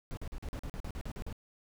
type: noise bursts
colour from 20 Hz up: brown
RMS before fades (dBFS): -39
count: 12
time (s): 0.11-1.327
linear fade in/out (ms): 0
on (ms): 62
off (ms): 43
effects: none